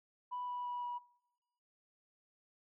sine tone with pitch steps, 987.8 / 982.1 / 976.5 / 970.8 Hz, B5 / B5 / B5 / B5, 0 / -10 / -20 / -30 cents, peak -37 dBFS, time 0.31-0.99 s, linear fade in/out 20 ms, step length 170 ms, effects noise-tail reverb RT60 0.9 s tail -24 dB re dry + tanh soft clip ceiling -34 dBFS

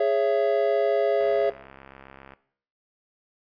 triangle chord, C# minor, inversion second, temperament equal with one note detuned, 415.3 / 554.4 / 668.5 Hz, G#4 / C#5 / E5, 0 / 0 / +24 cents, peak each -22 dBFS, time 0-1.5 s, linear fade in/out 5 ms
click train, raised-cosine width 0.5 ms, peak -29 dBFS, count 77, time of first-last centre 1.21-2.336 s, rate 67.5 Hz
effects noise-tail reverb RT60 0.6 s tail -18 dB re dry + resampled to 11025 Hz

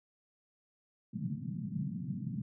white band-pass noise, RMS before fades -38 dBFS, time 1.13-2.42 s, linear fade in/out 5 ms, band 120 to 220 Hz, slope 48 dB/octave, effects none

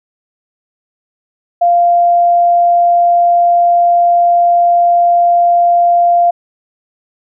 sine tone, 695 Hz, F5, 9 cents flat, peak -6 dBFS, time 1.61-6.31 s, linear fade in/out 10 ms, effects none

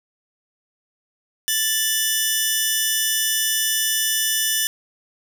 10% pulse tone pair together, 1760 / 2960 Hz, A6 / F#7, 0 / 0 cents, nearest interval major sixth, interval 900 cents, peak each -13 dBFS, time 1.48-4.67 s, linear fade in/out 0 ms, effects none

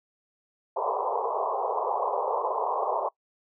white band-pass noise, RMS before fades -28 dBFS, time 0.76-3.09 s, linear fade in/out 10 ms, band 400 to 1100 Hz, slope 96 dB/octave, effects noise-tail reverb RT60 0.1 s tail -22 dB re dry

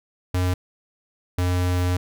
square tone pair in turn, 90.7 / 89.76 Hz, F#2 / F2, -34 / +48 cents, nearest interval unison, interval 18 cents, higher first, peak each -20 dBFS, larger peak neither, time 0.34-0.54 / 1.38-1.97 s, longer second, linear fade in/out 5 ms, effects none

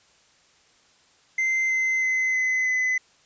triangle tone with pitch steps, 2077 / 2063 / 2048 / 2034 / 2020 Hz, C7 / C7 / C7 / C7 / B6, -13 / -25 / -38 / -50 / +39 cents, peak -19 dBFS, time 1.38-2.98 s, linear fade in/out 5 ms, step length 320 ms, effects white hiss -59 dBFS RMS until 3.25 s + resampled to 16000 Hz

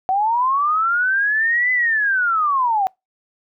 sine linear two-way sweep, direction up then down, 740 to 2022 to 740 Hz, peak -15 dBFS, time 0.09-2.87 s, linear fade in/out 0 ms, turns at 1.72 s, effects noise-tail reverb RT60 0.2 s tail -26 dB re dry

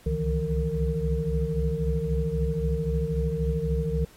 sine tone cluster, 65.6 / 69.4 / 152.8 / 165.9 / 458 Hz, C2 / C#2 / D#3 / E3 / A#4, +5 / +3 / -31 / +11 / -31 cents, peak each -30 dBFS, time 0.06-4.05 s, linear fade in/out 5 ms, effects pink hiss -55 dBFS RMS until 4.16 s + AAC 48 kbps

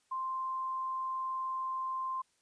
sine tone, 1046.5 Hz, C6, in tune, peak -33 dBFS, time 0.11-2.22 s, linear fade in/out 10 ms, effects white hiss -73 dBFS RMS until 2.41 s + resampled to 22050 Hz

